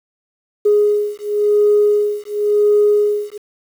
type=beating tone pair; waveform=sine; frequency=415.3 / 416.24 Hz; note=G#4 / G#4; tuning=0 / +4 cents; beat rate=0.94 Hz; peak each=-14 dBFS; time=0.65-3.38 s; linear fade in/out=10 ms; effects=tanh soft clip ceiling -4 dBFS + 7-bit